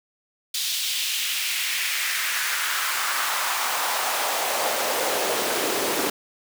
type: noise with high-pass filter sweep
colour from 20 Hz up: pink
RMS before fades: -25 dBFS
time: 0.54-6.1 s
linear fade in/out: 5 ms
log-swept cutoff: 3800 to 330 Hz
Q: 1.9
effects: none